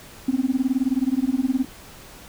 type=tone with tremolo; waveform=sine; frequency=261.6 Hz; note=C4; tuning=in tune; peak=-14 dBFS; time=0.28-1.65 s; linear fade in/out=5 ms; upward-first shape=sine; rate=19 Hz; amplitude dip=100%; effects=tanh soft clip ceiling -12 dBFS + pink hiss -44 dBFS RMS until 2.28 s